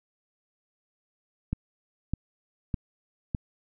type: click train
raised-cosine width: 5 ms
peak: -15 dBFS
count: 4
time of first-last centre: 1.53-3.348 s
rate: 1.65 Hz
effects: none